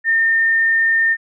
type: tone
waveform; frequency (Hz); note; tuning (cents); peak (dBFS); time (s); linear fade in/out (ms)
sine; 1815; A#6; -47; -12; 0.04-1.17; 50
effects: none